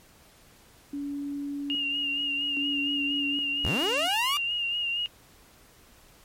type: tone with tremolo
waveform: sine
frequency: 284.4 Hz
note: C#4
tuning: 45 cents sharp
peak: -30 dBFS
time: 0.93-4.08 s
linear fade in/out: 5 ms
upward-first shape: square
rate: 0.61 Hz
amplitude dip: 65%
type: tone with vibrato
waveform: sine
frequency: 2822 Hz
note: F7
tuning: 17 cents sharp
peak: -26 dBFS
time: 1.7-5.06 s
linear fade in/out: 0 ms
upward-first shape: sine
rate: 4.3 Hz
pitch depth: 41 cents each way
type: linear sweep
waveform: sawtooth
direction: up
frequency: 38.89 to 1195 Hz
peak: -23 dBFS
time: 3.64-4.37 s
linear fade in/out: 0 ms
effects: pink hiss -56 dBFS RMS until 6.24 s + MP3 64 kbps

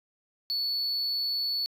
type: tone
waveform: sine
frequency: 4435 Hz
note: C#8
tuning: in tune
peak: -24 dBFS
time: 0.5-1.66 s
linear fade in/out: 0 ms
effects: tanh soft clip ceiling -26 dBFS

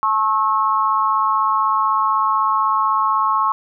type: tone with amplitude modulation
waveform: sine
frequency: 1086 Hz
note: C#6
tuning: 36 cents flat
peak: -10 dBFS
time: 0.03-3.52 s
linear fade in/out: 0 ms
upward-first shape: sine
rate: 216 Hz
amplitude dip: 95%
effects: none

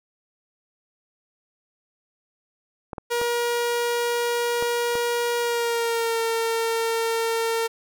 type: clicks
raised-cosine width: 1 ms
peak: -18 dBFS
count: 5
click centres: 2.932 / 2.982 / 3.215 / 4.625 / 4.954 s
type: tone with pitch glide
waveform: sawtooth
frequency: 476.3 to 455.8 Hz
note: A#4 to A#4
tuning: +37 to -39 cents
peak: -18 dBFS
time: 3.1-7.68 s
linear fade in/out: 20 ms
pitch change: -76 cents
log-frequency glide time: 5.39-6.2 s
effects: none

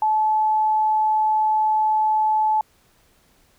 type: tone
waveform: sine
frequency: 864 Hz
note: A5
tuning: 32 cents flat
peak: -16 dBFS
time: 0.02-2.61 s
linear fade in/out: 2 ms
effects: pink hiss -59 dBFS RMS until 3.58 s

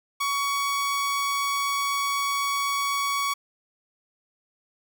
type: tone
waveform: sawtooth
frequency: 1123 Hz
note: C#6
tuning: 22 cents sharp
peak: -20 dBFS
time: 0.2-3.34 s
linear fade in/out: 10 ms
effects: none

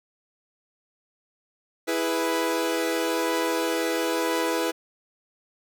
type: chord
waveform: sawtooth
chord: E major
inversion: none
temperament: equal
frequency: 329.6 / 415.3 / 493.9 Hz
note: E4 / G#4 / B4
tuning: 0 / 0 / 0 cents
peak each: -23 / -27 / -23 dBFS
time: 1.87-4.72 s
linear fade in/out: 20 ms
effects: none

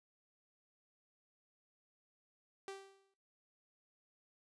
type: tone with exponential decay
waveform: sawtooth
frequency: 390 Hz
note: G4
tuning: 9 cents flat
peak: -39 dBFS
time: 2.68-3.14 s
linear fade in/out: 1 ms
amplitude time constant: 100 ms
effects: noise-tail reverb RT60 0.6 s tail -22 dB re dry + resampled to 22050 Hz

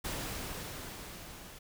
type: noise with level ramp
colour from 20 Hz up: pink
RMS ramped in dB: -37 to -50 dBFS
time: 0.04-1.59 s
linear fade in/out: 10 ms
effects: none

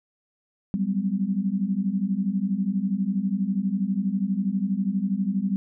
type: tone cluster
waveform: sine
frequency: 187 / 199.3 / 251.8 Hz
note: F#3 / G3 / B3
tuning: +19 / +29 / +34 cents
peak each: -27 / -24 / -33 dBFS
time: 0.74-5.56 s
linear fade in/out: 0 ms
effects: none

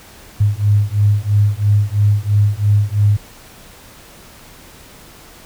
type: beating tone pair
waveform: sine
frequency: 101.8 / 104.8 Hz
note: G#2 / G#2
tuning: -34 / +16 cents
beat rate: 3 Hz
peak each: -14 dBFS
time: 0.4-3.17 s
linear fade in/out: 10 ms
effects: pink hiss -41 dBFS RMS until 5.45 s

